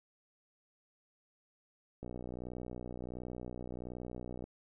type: click train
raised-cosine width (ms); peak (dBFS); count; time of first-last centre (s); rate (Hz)
2; -30; 149; 2.03-4.44; 61.4
effects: none